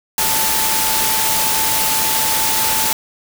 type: tone in noise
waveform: sine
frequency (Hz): 880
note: A5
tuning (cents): 0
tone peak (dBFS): -23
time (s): 0.18-2.93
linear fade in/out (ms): 2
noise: white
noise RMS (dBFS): -17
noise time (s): 0.18-2.93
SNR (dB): -9
effects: none